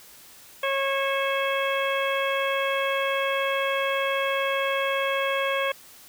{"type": "harmonic tone with a mistuned harmonic", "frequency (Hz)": 547, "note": "C#5", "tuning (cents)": -23, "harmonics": [1, 2, 3, 4, 5, 6], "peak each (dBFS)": [-26, -29, -31, -32, -33, -34], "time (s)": [0.63, 5.72], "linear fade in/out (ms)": 5, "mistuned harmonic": 5, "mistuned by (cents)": -73, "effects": ["white hiss -49 dBFS RMS until 6.08 s"]}